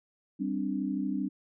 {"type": "chord", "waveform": "sine", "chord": "G suspended fourth", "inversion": "none", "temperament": "just", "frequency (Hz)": [196, 261.3, 294], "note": ["G3", "C4", "D4"], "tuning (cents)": [0, -2, 2], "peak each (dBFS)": -33, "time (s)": [0.39, 1.29], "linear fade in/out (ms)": 20, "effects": []}